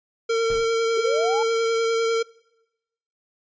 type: tone with vibrato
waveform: square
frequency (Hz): 455.8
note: A#4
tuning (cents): -39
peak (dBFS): -20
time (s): 0.29-2.23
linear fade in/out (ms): 10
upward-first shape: triangle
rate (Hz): 10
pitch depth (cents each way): 18
type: noise with exponential decay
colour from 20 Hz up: brown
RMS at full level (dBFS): -31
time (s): 0.5-0.83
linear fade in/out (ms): 1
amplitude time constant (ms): 71
type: linear sweep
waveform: sine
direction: up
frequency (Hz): 400 to 886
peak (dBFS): -24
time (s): 0.97-1.43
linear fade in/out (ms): 5
effects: noise-tail reverb RT60 1.0 s tail -25 dB re dry + resampled to 16000 Hz